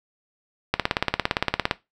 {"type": "click train", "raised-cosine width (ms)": 0.3, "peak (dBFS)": -3, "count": 18, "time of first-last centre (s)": [0.74, 1.711], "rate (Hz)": 17.5, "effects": ["noise-tail reverb RT60 0.2 s tail -17 dB re dry"]}